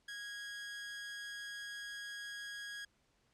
sawtooth tone with amplitude modulation, 1649 Hz, G#6, 13 cents flat, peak -38 dBFS, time 0.08-2.85 s, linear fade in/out 5 ms, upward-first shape sine, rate 230 Hz, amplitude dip 35%, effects pink hiss -75 dBFS RMS until 3.33 s + low-pass 8000 Hz 12 dB/octave

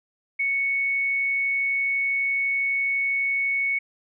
sine tone, 2217 Hz, C#7, in tune, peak -21 dBFS, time 0.39-3.79 s, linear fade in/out 10 ms, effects none

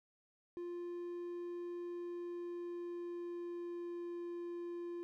triangle tone with pitch glide, 349.2 to 346.4 Hz, F4 to F4, 0 to -14 cents, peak -39 dBFS, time 0.57-5.03 s, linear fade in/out 0 ms, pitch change -14 cents, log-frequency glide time 1.82-4.22 s, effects none

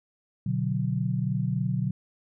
sine chord, B minor, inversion none, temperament equal, 123.47 / 146.83 / 185 Hz, B2 / D3 / F#3, 0 / 0 / 0 cents, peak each -28 / -29 / -29 dBFS, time 0.46-1.91 s, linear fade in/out 5 ms, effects none

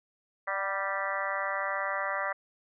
harmonic tone with a mistuned harmonic, 196.2 Hz, G3, 2 cents sharp, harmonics 3 / 4 / 5 / 6 / 7 / 8 / 9 / 10, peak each -36 / -39 / -39 / -35 / -39 / -39 / -39 / -36 dBFS, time 0.47-2.33 s, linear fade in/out 10 ms, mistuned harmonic 4, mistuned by -40 cents, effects none

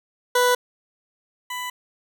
20% pulse tone pair in turn, 493.9 / 994.4 Hz, B4 / B5, 0 / +12 cents, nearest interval octave, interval 1212 cents, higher second, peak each -11 / -23 dBFS, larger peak first, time 0.35-0.55 / 1.5-1.7 s, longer neither, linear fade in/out 5 ms, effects none

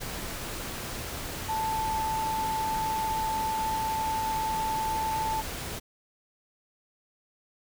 sine tone in noise, 880 Hz, A5, in tune, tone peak -27 dBFS, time 1.48-5.42 s, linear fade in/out 20 ms, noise pink, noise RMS -36 dBFS, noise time 0-5.8 s, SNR +6 dB, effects none

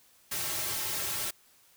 white noise with comb filter, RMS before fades -33 dBFS, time 0.31-1.31 s, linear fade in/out 10 ms, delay 4.1 ms, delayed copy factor -0.85, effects white hiss -62 dBFS RMS until 1.76 s

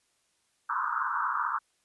pink band-pass noise, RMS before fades -30 dBFS, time 0.69-1.59 s, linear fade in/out 10 ms, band 950 to 1500 Hz, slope 96 dB/octave, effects white hiss -72 dBFS RMS until 1.84 s + resampled to 24000 Hz

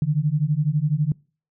sine beating tone pair, 144 / 156 Hz, D3 / D#3, -34 / +5 cents, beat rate 12 Hz, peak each -21 dBFS, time 0.02-1.12 s, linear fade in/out 2 ms, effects noise-tail reverb RT60 0.4 s tail -26 dB re dry

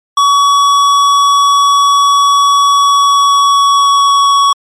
square tone with pitch glide, 1130 to 1120.9 Hz, C#6 to C#6, +33 to +19 cents, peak -6 dBFS, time 0.17-4.53 s, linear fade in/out 5 ms, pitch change -14 cents, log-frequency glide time 2.7-4.35 s, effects low-pass 7000 Hz 12 dB/octave + MP3 96 kbps

